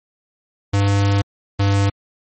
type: tone pair in turn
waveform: square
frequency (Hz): 100 / 99.59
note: G2 / G2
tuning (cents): +35 / +28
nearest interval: unison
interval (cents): 7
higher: first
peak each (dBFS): -14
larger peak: neither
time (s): 0.73-1.22 / 1.59-1.9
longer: first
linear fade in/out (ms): 10
effects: MP3 32 kbps